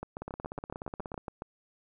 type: two click trains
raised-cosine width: 1 ms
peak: -24 / -23 dBFS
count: 17 / 11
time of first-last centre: 0.22-1.178 / 0.03-1.421 s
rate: 16.7 / 7.19 Hz
effects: none